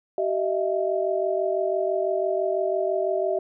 sine tone cluster, 383.6 / 621 / 667 Hz, G4 / D#5 / E5, -37 / -3 / +20 cents, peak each -26 dBFS, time 0.18-3.39 s, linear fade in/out 2 ms, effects none

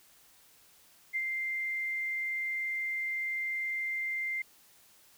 sine tone with ADSR envelope, 2093 Hz, C7, in tune, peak -28 dBFS, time 1.13-4.42 s, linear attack 28 ms, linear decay 55 ms, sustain -3 dB, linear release 4 ms, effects white hiss -61 dBFS RMS until 5.17 s

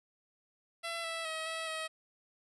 10% pulse tone with pitch steps, 672 / 659 / 638 / 649 / 637 Hz, E5 / E5 / D#5 / E5 / D#5, +33 / -1 / +43 / -27 / +41 cents, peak -28 dBFS, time 0.83-1.88 s, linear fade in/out 20 ms, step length 210 ms, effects resampled to 24000 Hz

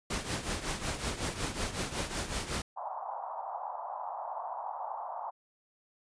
pink noise with tremolo, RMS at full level -32 dBFS, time 0.1-2.62 s, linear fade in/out 5 ms, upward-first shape triangle, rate 5.4 Hz, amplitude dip 75%
white band-pass noise, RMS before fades -39 dBFS, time 2.76-5.31 s, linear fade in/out 20 ms, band 680 to 1000 Hz, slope 48 dB/octave
effects resampled to 22050 Hz

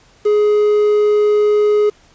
triangle tone with quantisation, 418.8 Hz, G#4, 15 cents sharp, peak -8 dBFS, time 0.25-1.9 s, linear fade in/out 10 ms, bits 6, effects pink hiss -50 dBFS RMS until 2.14 s + resampled to 16000 Hz

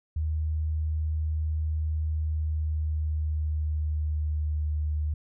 sine tone with pitch glide, 77.8 to 75.8 Hz, D#2 to D#2, 0 to -45 cents, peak -25 dBFS, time 0.16-5.14 s, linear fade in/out 5 ms, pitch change -45 cents, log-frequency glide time 2.12-4.72 s, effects none

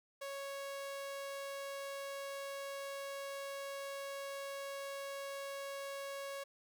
sawtooth tone, 554 Hz, C#5, 1 cent flat, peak -38 dBFS, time 0.21-6.44 s, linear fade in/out 10 ms, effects none

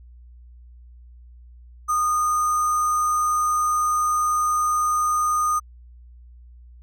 sine tone with sample-and-hold, 1229 Hz, D#6, 22 cents flat, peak -18 dBFS, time 1.88-5.6 s, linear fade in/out 20 ms, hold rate 7350 Hz, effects added 60 Hz sine -43 dBFS peak until 6.82 s + low-pass 12000 Hz 12 dB/octave

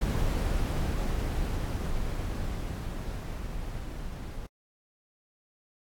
brown noise with level ramp, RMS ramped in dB -26 to -38 dBFS, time 0.01-4.47 s, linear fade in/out 10 ms, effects AAC 64 kbps

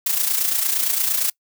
blue noise with amplitude modulation, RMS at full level -18 dBFS, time 0.06-1.3 s, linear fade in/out 5 ms, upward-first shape sine, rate 28.7 Hz, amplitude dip 60%, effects noise-tail reverb RT60 0.1 s tail -25 dB re dry

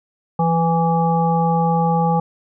harmonic tone with a mistuned harmonic, 165.4 Hz, E3, 6 cents sharp, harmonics 1 / 3 / 5 / 7, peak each -17 / -23 / -18 / -28 dBFS, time 0.39-2.2 s, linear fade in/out 5 ms, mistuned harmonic 1, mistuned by +30 cents, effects none

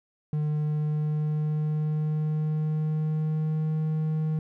triangle tone with pitch glide, 151 to 156.23 Hz, D3 to D#3, +48 to +7 cents, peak -22 dBFS, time 0.33-4.39 s, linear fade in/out 2 ms, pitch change +59 cents, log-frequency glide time 0.59-3.74 s, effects none

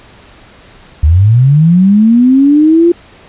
sine linear sweep, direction up, 70.5 to 349.2 Hz, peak -3 dBFS, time 1.03-2.92 s, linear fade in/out 5 ms, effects pink hiss -39 dBFS RMS until 3.28 s + resampled to 8000 Hz

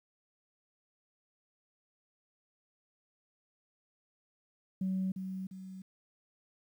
sine tone with echo, 188.6 Hz, F#3, 33 cents sharp, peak -29 dBFS, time 4.81-5.12 s, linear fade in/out 5 ms, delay 350 ms, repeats 2, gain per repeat -7 dB, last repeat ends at 5.82 s, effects tanh soft clip ceiling -26 dBFS + 11-bit

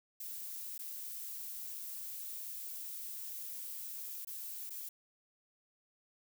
violet noise with dropouts, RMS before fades -44 dBFS, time 0.2-4.89 s, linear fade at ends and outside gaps 5 ms, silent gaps 0.78-0.79 / 4.249-4.271 / 4.696-4.704 s, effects none

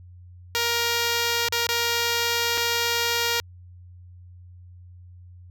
5% pulse tone with dropouts, 469.9 Hz, A#4, 14 cents sharp, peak -10 dBFS, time 0.55-3.4 s, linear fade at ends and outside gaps 0 ms, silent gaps 1.486-1.524 / 1.668-1.689 / 2.574-2.578 s, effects added 89 Hz sine -43 dBFS peak until 5.5 s

